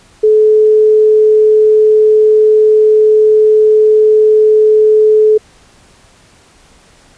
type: tone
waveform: sine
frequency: 430.3 Hz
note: A4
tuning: 39 cents flat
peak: -4 dBFS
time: 0.23-5.38 s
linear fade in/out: 10 ms
effects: pink hiss -45 dBFS RMS until 7.17 s + resampled to 22050 Hz